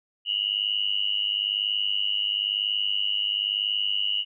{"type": "tone with amplitude modulation", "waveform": "sine", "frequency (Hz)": 2910, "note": "F#7", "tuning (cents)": -29, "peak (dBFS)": -19, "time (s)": [0.25, 4.25], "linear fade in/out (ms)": 50, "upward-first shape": "sine", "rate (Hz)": 101, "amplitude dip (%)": 95, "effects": []}